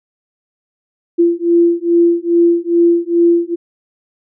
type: beating tone pair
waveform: sine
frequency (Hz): 340.5 / 342.9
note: F4 / F4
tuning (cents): -44 / -32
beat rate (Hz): 2.4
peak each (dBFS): -12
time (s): 1.18-3.56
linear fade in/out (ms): 20
effects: none